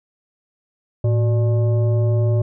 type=tone with frequency modulation; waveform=sine; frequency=111.1 Hz; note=A2; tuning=17 cents sharp; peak=-14 dBFS; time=1.04-2.42 s; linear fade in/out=5 ms; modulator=482 Hz; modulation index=0.47; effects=none